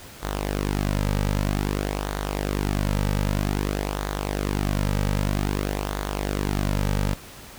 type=tone with flanger; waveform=sawtooth; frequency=49.99 Hz; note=G1; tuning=35 cents sharp; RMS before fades=-25 dBFS; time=0.22-7.15 s; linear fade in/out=20 ms; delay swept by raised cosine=0.37 to 2.87 ms; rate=0.52 Hz; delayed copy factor=-0.6; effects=pink hiss -43 dBFS RMS until 7.58 s